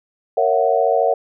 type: chord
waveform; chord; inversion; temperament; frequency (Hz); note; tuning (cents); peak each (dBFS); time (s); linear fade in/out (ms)
sine; F# dominant seventh; first; just; 462.5 / 555 / 666 / 740; A#4 / C#5 / E5 / F#5; -14 / +2 / +18 / 0; -19; 0.37-1.14; 5
effects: none